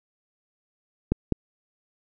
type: clicks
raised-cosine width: 3 ms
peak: -8 dBFS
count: 2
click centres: 1.12 / 1.323 s
effects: none